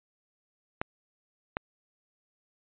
clicks, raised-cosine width 0.5 ms, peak -14 dBFS, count 2, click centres 0.815 / 1.569 s, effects resampled to 8000 Hz

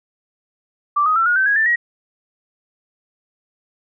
sine tone with pitch steps, 1170 / 1254 / 1344 / 1440.4 / 1543.8 / 1654.6 / 1773.4 / 1900.7 Hz, D6 / D#6 / E6 / F#6 / G6 / G#6 / A6 / A#6, -7 / +13 / +33 / -47 / -27 / -7 / +13 / +33 cents, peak -13 dBFS, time 0.96-1.76 s, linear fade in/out 10 ms, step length 100 ms, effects none

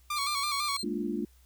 sawtooth tone with vibrato, 1155 Hz, D6, 29 cents flat, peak -26 dBFS, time 0.1-0.77 s, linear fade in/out 5 ms, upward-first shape square, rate 6 Hz, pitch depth 56 cents each way
35% pulse tone with tremolo, 4170 Hz, C8, 7 cents flat, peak -31 dBFS, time 0.16-0.84 s, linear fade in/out 10 ms, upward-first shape square, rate 19 Hz, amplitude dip 35%
sine chord, Bb dominant seventh, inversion third, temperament equal with one note detuned, 207.7 / 229.9 / 293.7 / 349.2 Hz, Ab3 / Bb3 / D4 / F4, 0 / -24 / 0 / 0 cents, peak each -35 dBFS, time 0.83-1.25 s, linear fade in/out 5 ms
effects added 63 Hz sine -57 dBFS peak until 1.45 s + white hiss -66 dBFS RMS until 1.45 s

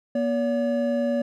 triangle tone pair together, 240 / 570 Hz, B3 / C#5, -49 / +48 cents, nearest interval octave + minor third, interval 1497 cents, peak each -22 dBFS, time 0.15-1.22 s, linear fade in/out 5 ms, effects none

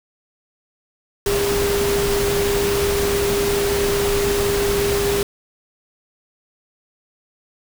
sine tone in noise, 403 Hz, G4, 48 cents sharp, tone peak -18 dBFS, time 1.26-5.23 s, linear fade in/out 2 ms, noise pink, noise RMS -23 dBFS, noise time 1.26-5.23 s, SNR +2 dB, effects none

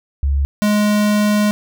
sine / square tone pair in turn, 69.7 / 208.9 Hz, C#2 / G#3, +10 / +10 cents, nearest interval octave + perfect fifth, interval 1900 cents, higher second, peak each -13 dBFS, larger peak neither, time 0.23-0.45 / 0.62-1.51 s, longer second, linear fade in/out 0 ms, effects none

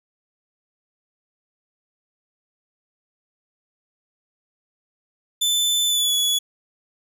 sawtooth tone with pitch glide, 3520 to 3396 Hz, A7 to G#7, 0 to +38 cents, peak -15 dBFS, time 5.41-6.39 s, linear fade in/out 10 ms, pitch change -62 cents, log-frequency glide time 5.87-6.14 s, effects none

